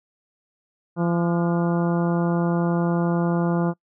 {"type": "harmonic tone with a mistuned harmonic", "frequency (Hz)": 171.2, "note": "F3", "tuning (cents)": -34, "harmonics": [1, 2, 3, 4, 5, 6, 7, 8], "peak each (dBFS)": [-20, -26, -30, -32, -34, -36, -37, -38], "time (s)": [0.96, 3.74], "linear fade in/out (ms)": 50, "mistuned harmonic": 8, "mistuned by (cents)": 69, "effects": ["noise-tail reverb RT60 0.1 s tail -26 dB re dry"]}